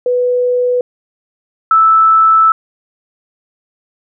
sine tone pair in turn, 494.3 / 1315.1 Hz, B4 / E6, +1 / -4 cents, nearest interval octave + perfect fourth, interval 1695 cents, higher second, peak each -10 / -5 dBFS, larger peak second, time 0.06-0.81 / 1.71-2.52 s, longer second, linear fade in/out 2 ms, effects none

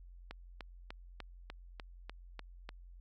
click train, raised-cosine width 0.3 ms, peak -28 dBFS, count 9, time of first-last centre 0.31-2.691 s, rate 3.36 Hz, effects added 44 Hz sine -51 dBFS peak until 3 s

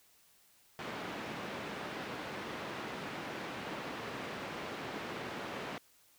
pink band-pass noise, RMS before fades -42 dBFS, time 0.79-5.78 s, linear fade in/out 0 ms, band 200 to 2800 Hz, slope 12 dB/octave, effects white hiss -66 dBFS RMS until 6.18 s

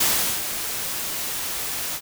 white noise with ADSR envelope, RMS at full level -19 dBFS, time 0-2.01 s, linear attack 9 ms, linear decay 410 ms, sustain -9 dB, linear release 59 ms, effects none

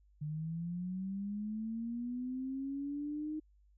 sine linear sweep, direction up, 148 to 310.6 Hz, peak -36 dBFS, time 0.21-3.4 s, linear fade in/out 10 ms, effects added 50 Hz sine -63 dBFS peak until 3.77 s

